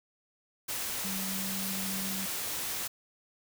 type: tone in noise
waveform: sine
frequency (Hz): 192.2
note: G3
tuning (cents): -34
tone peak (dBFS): -37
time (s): 1.04-2.26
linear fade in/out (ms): 10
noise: white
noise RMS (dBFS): -35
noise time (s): 0.68-2.88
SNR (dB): -5
effects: none